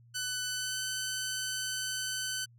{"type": "tone with pitch glide", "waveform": "10% pulse", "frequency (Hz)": [1499, 1517.3], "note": ["F#6", "F#6"], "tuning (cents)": [22, 43], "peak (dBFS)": -24, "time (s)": [0.14, 2.46], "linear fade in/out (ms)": 20, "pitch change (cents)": 21, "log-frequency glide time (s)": [0.51, 0.79], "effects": ["added 118 Hz sine -56 dBFS peak until 2.58 s"]}